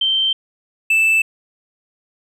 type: tone pair in turn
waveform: sine / triangle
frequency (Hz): 3125 / 2641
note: G7 / E7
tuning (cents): -6 / +3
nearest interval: minor third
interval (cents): 291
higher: first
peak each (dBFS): -14 / -10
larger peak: second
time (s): 0.01-0.33 / 0.9-1.22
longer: neither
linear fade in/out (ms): 5
effects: none